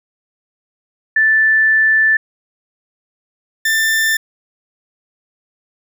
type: tone pair in turn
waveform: sine / 40% pulse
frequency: 1760 / 1780.5 Hz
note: A6 / A6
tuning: 0 / +20 cents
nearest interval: unison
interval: 20 cents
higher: second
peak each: -9 / -12 dBFS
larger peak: first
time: 1.16-2.17 / 3.65-4.17 s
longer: first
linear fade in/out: 5 ms
effects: none